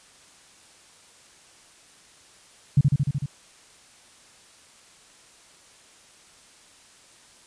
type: tone with echo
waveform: sine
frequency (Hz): 140.6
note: C#3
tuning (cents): +25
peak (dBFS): -12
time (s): 2.77-2.81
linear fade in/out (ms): 5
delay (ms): 75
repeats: 6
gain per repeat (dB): -2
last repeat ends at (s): 3.26
effects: white hiss -53 dBFS RMS until 7.46 s + resampled to 22050 Hz